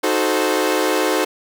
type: chord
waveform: sawtooth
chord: D# diminished seventh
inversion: none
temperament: equal with one note detuned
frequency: 311.1 / 370 / 436.7 / 523.3 Hz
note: D#4 / F#4 / A4 / C5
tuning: 0 / 0 / -13 / 0 cents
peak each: -18 dBFS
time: 0.03-1.25 s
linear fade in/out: 10 ms
effects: none